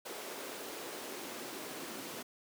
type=noise with high-pass filter sweep; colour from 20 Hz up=pink; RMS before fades=-44 dBFS; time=0.05-2.23 s; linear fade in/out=10 ms; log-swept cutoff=410 to 270 Hz; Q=1.6; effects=none